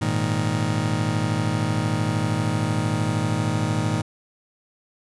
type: chord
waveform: 30% pulse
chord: Ab suspended second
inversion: none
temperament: just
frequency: 103.83 / 116.8 / 155.74 Hz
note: Ab2 / Bb2 / Eb3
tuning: 0 / +4 / +2 cents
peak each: -23 dBFS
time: 0.01-4.02 s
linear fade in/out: 10 ms
effects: resampled to 24000 Hz